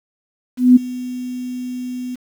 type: tone with ADSR envelope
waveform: sine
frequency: 250 Hz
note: B3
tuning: 21 cents sharp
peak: -3 dBFS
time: 0.57-2.16 s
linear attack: 190 ms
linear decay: 15 ms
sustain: -20 dB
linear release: 16 ms
effects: 7-bit